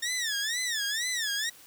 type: tone with vibrato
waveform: 15% pulse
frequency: 1812 Hz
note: A#6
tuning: 50 cents flat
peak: -22 dBFS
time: 0.02-1.5 s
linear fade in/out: 10 ms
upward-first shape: sine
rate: 2.1 Hz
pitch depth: 190 cents each way
effects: white hiss -53 dBFS RMS until 1.66 s